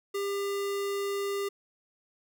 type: tone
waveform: square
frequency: 400 Hz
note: G4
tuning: 35 cents sharp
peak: -30 dBFS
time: 0.14-1.49 s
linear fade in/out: 10 ms
effects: none